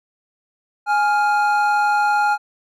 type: tone pair together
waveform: triangle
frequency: 832.4 / 1400 Hz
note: G#5 / F6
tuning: +4 / +4 cents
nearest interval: major sixth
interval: 900 cents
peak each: -14 / -18 dBFS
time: 0.86-2.38 s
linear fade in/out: 50 ms
effects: none